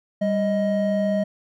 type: tone pair together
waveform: triangle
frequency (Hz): 197.49 / 627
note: G3 / D#5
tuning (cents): +13 / +13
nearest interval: octave + minor sixth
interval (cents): 2000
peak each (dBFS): -20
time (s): 0.21-1.24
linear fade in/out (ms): 10
effects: none